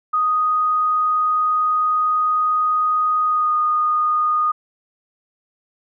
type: tone with pitch glide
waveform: sine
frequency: 1244.5 to 1230.2 Hz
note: D#6 to D#6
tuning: 0 to -20 cents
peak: -15 dBFS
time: 0.13-4.52 s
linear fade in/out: 10 ms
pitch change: -20 cents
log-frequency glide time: 3.25-3.55 s
effects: none